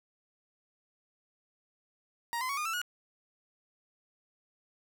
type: tone with pitch steps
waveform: 30% pulse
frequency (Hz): 940 / 1025.1 / 1117.9 / 1219 / 1329.4 / 1449.7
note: A#5 / C6 / C#6 / D#6 / E6 / F#6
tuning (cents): +14 / -36 / +14 / -36 / +14 / -36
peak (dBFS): -29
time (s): 2.33-2.816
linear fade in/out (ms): 0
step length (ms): 81
effects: none